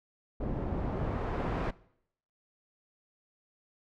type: noise with low-pass filter sweep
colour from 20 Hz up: pink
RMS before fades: -33 dBFS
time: 0.4-1.71 s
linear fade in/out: 10 ms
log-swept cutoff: 530 to 1500 Hz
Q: 0.7
effects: noise-tail reverb RT60 0.7 s tail -21 dB re dry